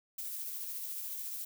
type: noise with tremolo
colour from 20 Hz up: violet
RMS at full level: -39 dBFS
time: 0.18-1.45 s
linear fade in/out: 5 ms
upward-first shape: triangle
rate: 14 Hz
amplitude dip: 30%
effects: none